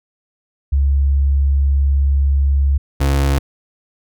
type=tone pair in turn; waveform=sine / 35% pulse; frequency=69.4 / 69.14 Hz; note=C#2 / C#2; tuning=+3 / -4 cents; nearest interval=unison; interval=7 cents; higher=first; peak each=-11 dBFS; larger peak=neither; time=0.72-2.78 / 3-3.39 s; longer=first; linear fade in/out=10 ms; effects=none